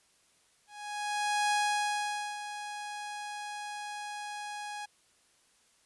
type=tone with ADSR envelope; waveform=sawtooth; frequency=830.6 Hz; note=G#5; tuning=in tune; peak=-22 dBFS; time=0.67-4.86 s; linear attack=840 ms; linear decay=860 ms; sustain=-12 dB; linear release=12 ms; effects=white hiss -67 dBFS RMS until 5.85 s + resampled to 24000 Hz